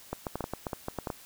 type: clicks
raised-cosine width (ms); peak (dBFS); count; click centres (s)
1; -18; 12; 0.13 / 0.268 / 0.356 / 0.407 / 0.441 / 0.536 / 0.668 / 0.732 / 0.884 / 0.987 / 1.072 / 1.102
effects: white hiss -52 dBFS RMS until 1.25 s